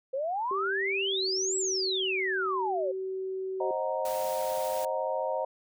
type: exponential two-way sweep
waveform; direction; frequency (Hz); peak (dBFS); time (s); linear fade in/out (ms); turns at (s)
sine; up then down; 510 to 7902 to 510; -28; 0.13-2.92; 10; 1.57
type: tone with pitch glide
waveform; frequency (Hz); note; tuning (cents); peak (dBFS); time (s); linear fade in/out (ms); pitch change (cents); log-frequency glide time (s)
sine; 389.8 to 379.1; G4 to F#4; -10 to +42; -31; 0.51-3.71; 2; -48; 1.11-1.2
type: chord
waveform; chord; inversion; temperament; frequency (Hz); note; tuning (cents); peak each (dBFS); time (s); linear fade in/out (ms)
sine; C half-diminished seventh; none; equal with one note detuned; 527.8 / 622.3 / 740 / 932.3; C5 / Eb5 / Gb5 / Bb5; +15 / 0 / 0 / 0; -32 / -32 / -37 / -34; 3.6-5.45; 5
type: noise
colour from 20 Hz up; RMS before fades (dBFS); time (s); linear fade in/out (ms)
white; -42; 4.05-4.85; 2
effects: none